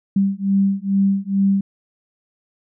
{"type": "beating tone pair", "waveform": "sine", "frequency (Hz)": [195.2, 197.5], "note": ["G3", "G3"], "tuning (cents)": [-7, 13], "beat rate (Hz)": 2.3, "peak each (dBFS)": -18, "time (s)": [0.16, 1.61], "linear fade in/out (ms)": 5, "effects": []}